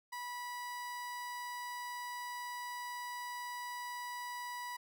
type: tone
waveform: 30% pulse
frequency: 978 Hz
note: B5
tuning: 17 cents flat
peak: -38 dBFS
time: 0.12-4.77 s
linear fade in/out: 10 ms
effects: none